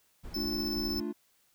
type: noise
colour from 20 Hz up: brown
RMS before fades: -42 dBFS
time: 0.23-1.02 s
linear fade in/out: 20 ms
type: tone with tremolo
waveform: square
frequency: 5274 Hz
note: E8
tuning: in tune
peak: -33 dBFS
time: 0.34-1 s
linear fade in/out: 5 ms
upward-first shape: triangle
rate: 16 Hz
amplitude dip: 35%
type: chord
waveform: triangle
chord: D minor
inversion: second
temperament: equal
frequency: 220 / 293.7 / 349.2 Hz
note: A3 / D4 / F4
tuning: 0 / 0 / 0 cents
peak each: -35 dBFS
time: 0.35-1.13 s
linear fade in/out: 20 ms
effects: white hiss -69 dBFS RMS until 1.54 s